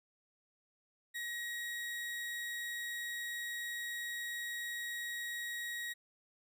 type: tone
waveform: 35% pulse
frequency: 1897 Hz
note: A#6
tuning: 30 cents sharp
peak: -37 dBFS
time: 1.14-5.94 s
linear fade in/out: 20 ms
effects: none